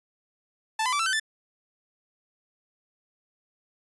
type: tone with pitch steps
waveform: sawtooth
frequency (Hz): 880 / 1010.9 / 1161.2 / 1333.8 / 1532.2 / 1760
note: A5 / B5 / D6 / E6 / G6 / A6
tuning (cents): 0 / +40 / -20 / +20 / -40 / 0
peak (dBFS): -20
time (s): 0.79-1.198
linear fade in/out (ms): 5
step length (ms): 68
effects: resampled to 24000 Hz

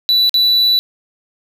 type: tone with dropouts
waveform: triangle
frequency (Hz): 3959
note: B7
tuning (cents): +3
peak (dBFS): -8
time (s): 0.09-0.79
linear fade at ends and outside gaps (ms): 0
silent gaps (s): 0.294-0.342
effects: none

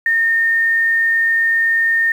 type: tone with quantisation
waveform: sine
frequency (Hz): 1827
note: A#6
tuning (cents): -35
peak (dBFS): -12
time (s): 0.06-2.12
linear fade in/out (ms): 2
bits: 7
effects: none

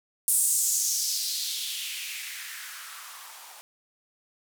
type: noise with band-pass filter sweep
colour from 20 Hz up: violet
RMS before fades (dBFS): -30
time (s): 0.28-3.61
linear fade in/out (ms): 0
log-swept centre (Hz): 9600 to 760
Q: 2.8
effects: none

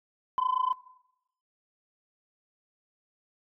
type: tone with amplitude modulation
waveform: sine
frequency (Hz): 1016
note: B5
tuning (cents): +49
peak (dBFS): -20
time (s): 0.38-0.73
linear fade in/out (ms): 0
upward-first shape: sine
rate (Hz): 27.8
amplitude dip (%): 90
effects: noise-tail reverb RT60 0.8 s tail -17 dB re dry + tanh soft clip ceiling -19 dBFS

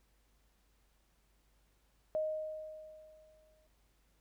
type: tone with exponential decay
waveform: sine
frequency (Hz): 622.3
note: D#5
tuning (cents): 0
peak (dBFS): -30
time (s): 2.15-3.67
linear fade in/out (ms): 0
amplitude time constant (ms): 330
effects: added 50 Hz sine -70 dBFS peak until 4.2 s + pink hiss -75 dBFS RMS until 4.2 s

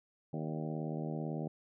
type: harmonic tone with a mistuned harmonic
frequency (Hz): 78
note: D#2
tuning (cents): +5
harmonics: 2 / 3 / 4 / 5 / 6 / 7 / 8 / 9 / 10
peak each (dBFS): -38 / -42 / -44 / -46 / -48 / -49 / -50 / -51 / -52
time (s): 0.33-1.48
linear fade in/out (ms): 5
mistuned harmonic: 7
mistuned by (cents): +44
effects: none

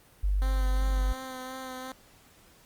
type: tone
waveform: sine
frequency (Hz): 49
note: G1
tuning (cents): 0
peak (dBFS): -23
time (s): 0.23-1.13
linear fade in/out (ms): 10
type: tone with vibrato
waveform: 10% pulse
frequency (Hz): 259.1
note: C4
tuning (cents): -17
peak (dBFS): -29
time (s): 0.42-1.92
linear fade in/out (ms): 0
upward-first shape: sine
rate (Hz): 2.8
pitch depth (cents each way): 19
effects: pink hiss -58 dBFS RMS until 2.65 s + Opus 32 kbps

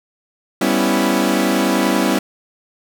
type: chord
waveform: sawtooth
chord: C# half-diminished seventh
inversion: second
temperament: equal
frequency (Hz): 196 / 246.9 / 277.2 / 329.6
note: G3 / B3 / C#4 / E4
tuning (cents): 0 / 0 / 0 / 0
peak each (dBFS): -16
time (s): 0.61-2.19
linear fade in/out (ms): 5
effects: none

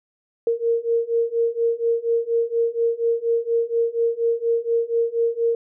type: beating tone pair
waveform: sine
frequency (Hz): 461.6 / 465.8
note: A#4 / A#4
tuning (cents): -17 / -1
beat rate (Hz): 4.2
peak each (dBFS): -22 / -21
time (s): 0.47-5.55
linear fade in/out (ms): 2
effects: none

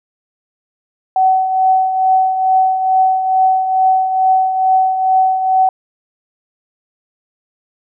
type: tone with tremolo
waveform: sine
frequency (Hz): 755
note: F#5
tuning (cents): +35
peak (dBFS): -7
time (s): 1.16-5.69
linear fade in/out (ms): 2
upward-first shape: triangle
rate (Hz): 2.3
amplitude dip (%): 60
effects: none

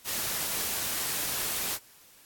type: noise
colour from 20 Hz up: white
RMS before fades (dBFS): -31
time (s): 0.04-1.79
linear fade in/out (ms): 50
effects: white hiss -56 dBFS RMS until 2.25 s + AAC 64 kbps

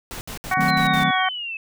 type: noise bursts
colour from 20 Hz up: pink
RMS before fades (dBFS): -33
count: 6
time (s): 0.11-1.035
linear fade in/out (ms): 0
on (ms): 100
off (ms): 65
type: harmonic tone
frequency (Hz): 373.6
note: F#4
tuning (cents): +17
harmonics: 2 / 3 / 4 / 5 / 6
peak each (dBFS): -22 / -24 / -25 / -26 / -27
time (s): 0.51-1.29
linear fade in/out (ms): 5
type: chord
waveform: triangle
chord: D# diminished seventh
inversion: none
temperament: equal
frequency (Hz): 155.56 / 185 / 220 / 261.6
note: D#3 / F#3 / A3 / C4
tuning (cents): 0 / 0 / 0 / 0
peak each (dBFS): -23 / -24 / -26 / -26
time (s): 0.57-1.11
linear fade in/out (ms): 5
type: linear sweep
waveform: sine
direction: down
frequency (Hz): 4139 to 2582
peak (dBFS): -27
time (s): 0.68-1.57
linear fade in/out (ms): 2
effects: none

